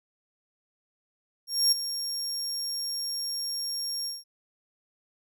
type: tone with ADSR envelope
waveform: 30% pulse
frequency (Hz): 5550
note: F8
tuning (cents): -12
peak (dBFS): -14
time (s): 1.47-4.24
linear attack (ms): 250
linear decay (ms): 11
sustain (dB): -12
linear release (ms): 180
effects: none